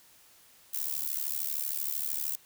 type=noise with amplitude modulation; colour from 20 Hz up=violet; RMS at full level=-29 dBFS; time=0.73-2.36 s; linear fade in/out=10 ms; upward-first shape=sine; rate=73 Hz; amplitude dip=95%; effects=white hiss -59 dBFS RMS until 2.45 s